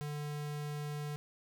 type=tone; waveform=square; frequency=147.8 Hz; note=D3; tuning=11 cents sharp; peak=-38 dBFS; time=0.01-1.16 s; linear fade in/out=0 ms; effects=none